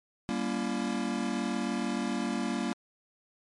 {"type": "chord", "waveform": "square", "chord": "G diminished seventh", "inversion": "none", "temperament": "just", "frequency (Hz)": [196, 235.2, 282.2, 338.7], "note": ["G3", "Bb3", "Db4", "Fb4"], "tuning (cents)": [0, 16, 31, 47], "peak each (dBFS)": [-36, -33, -37, -38], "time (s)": [0.29, 2.73], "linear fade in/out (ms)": 0, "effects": ["low-pass 9000 Hz 12 dB/octave", "MP3 48 kbps"]}